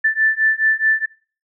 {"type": "beating tone pair", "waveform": "sine", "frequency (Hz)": [1760, 1764.7], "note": ["A6", "A6"], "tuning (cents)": [0, 5], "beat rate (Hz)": 4.7, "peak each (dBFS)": -17, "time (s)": [0.04, 1.06], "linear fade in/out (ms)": 10, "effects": ["noise-tail reverb RT60 0.4 s tail -22 dB re dry"]}